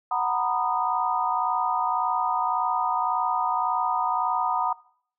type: chord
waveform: sine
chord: B major seventh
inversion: second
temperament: just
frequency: 740.8 / 926 / 987.8 / 1234.7 Hz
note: F#5 / A#5 / B5 / D#6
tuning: +2 / -12 / 0 / -14 cents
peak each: -28 dBFS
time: 0.11-4.73 s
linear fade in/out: 5 ms
effects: noise-tail reverb RT60 0.6 s tail -22 dB re dry